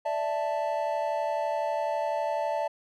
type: chord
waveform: triangle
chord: D suspended second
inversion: none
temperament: equal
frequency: 587.3 / 659.3 / 880 Hz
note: D5 / E5 / A5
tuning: 0 / 0 / 0 cents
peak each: -29 dBFS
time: 0.05-2.68 s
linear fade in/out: 10 ms
effects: none